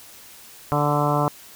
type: harmonic tone with a mistuned harmonic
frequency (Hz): 146.83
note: D3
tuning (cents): 0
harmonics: 1 / 2 / 3 / 4 / 5 / 6 / 7 / 8 / 9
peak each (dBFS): -23 / -27 / -29 / -26 / -26 / -29 / -26 / -30 / -30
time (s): 0.72-1.28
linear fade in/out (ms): 0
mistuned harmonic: 8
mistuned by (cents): -21
effects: white hiss -45 dBFS RMS until 1.55 s